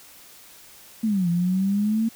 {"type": "exponential two-way sweep", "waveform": "sine", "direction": "down then up", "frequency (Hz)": [229.2, 169.5, 229.2], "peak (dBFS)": -19, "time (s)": [1.03, 2.09], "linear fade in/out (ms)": 10, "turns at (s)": 1.29, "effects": ["white hiss -48 dBFS RMS until 2.15 s"]}